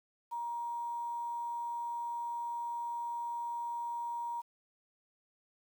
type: tone with quantisation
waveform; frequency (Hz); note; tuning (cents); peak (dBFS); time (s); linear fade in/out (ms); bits
sine; 945; A#5; +23; -35; 0.31-4.42; 20; 10
effects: none